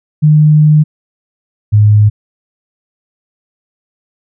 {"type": "tone pair in turn", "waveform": "sine", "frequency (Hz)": [152.1, 105.25], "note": ["D#3", "G#2"], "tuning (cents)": [-39, 24], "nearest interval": "tritone", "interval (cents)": 637, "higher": "first", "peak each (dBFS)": -3, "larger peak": "neither", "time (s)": [[0.22, 0.84], [1.72, 2.1]], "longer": "first", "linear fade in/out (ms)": 20, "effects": []}